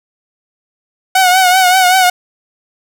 sawtooth tone with vibrato, 740 Hz, F#5, in tune, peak -3 dBFS, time 1.15-2.1 s, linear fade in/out 5 ms, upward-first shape triangle, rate 5.2 Hz, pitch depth 65 cents each way, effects none

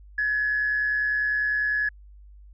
sine tone with amplitude modulation, 1695 Hz, G#6, 35 cents sharp, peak -19 dBFS, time 0.18-1.89 s, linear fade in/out 5 ms, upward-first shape sine, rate 130 Hz, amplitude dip 45%, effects tanh soft clip ceiling -15 dBFS + added 50 Hz sine -45 dBFS peak until 2.53 s

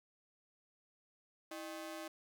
sawtooth ring-modulated tone, 468.8 Hz, A#4, 10 cents sharp, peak -37 dBFS, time 1.51-2.08 s, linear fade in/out 5 ms, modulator 143 Hz, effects none

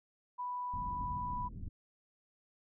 sine tone, 987.8 Hz, B5, in tune, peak -36 dBFS, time 0.38-1.49 s, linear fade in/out 20 ms
pink low-pass noise, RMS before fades -43 dBFS, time 0.73-1.69 s, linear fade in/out 10 ms, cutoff 220 Hz, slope 24 dB/octave
effects none

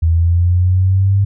sine linear sweep, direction up, 81.1 to 100 Hz, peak -9 dBFS, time 0.02-1.25 s, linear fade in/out 10 ms, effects none

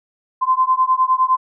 sine beating tone pair, 1029 / 1038.8 Hz, C6 / C6, -29 / -13 cents, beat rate 9.8 Hz, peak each -16 dBFS, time 0.41-1.37 s, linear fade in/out 20 ms, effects none

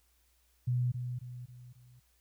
sine tone with echo, 123.7 Hz, B2, 3 cents sharp, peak -27 dBFS, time 0.67-0.92 s, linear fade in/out 10 ms, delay 270 ms, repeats 4, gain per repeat -7 dB, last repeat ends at 2 s, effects added 60 Hz sine -70 dBFS peak until 2.2 s + white hiss -72 dBFS RMS until 2.2 s

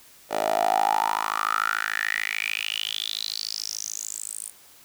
10% pulse tone with high-pass filter sweep, 53.5 Hz, A1, 48 cents flat, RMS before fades -27 dBFS, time 0.29-4.52 s, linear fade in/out 50 ms, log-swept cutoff 550 to 9500 Hz, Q 7.8, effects white hiss -52 dBFS RMS until 4.84 s

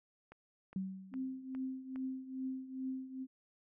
click train, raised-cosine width 0.5 ms, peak -38 dBFS, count 5, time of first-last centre 0.32-1.959 s, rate 2.44 Hz
sine tone with exponential decay, 190.2 Hz, F#3, 48 cents sharp, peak -33 dBFS, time 0.76-1.45 s, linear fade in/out 2 ms, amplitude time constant 150 ms
sine tone with tremolo, 261.6 Hz, C4, in tune, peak -35 dBFS, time 1.11-3.27 s, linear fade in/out 50 ms, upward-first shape triangle, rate 2.4 Hz, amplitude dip 80%
effects none

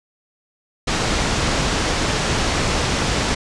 pink low-pass noise, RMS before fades -20 dBFS, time 0.87-3.35 s, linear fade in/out 10 ms, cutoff 7300 Hz, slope 24 dB/octave, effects resampled to 24000 Hz

